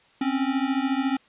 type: beating tone pair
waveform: square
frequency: 261.6 / 275.6 Hz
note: C4 / C#4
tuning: 0 / -10 cents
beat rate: 14 Hz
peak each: -26 / -26 dBFS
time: 0.21-1.17 s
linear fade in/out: 5 ms
effects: white hiss -58 dBFS RMS until 1.28 s + resampled to 8000 Hz